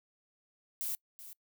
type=noise with echo; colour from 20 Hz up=violet; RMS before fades=-36 dBFS; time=0.81-0.95 s; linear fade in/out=0 ms; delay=380 ms; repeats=1; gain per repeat=-13 dB; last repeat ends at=1.33 s; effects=noise-tail reverb RT60 0.1 s tail -25 dB re dry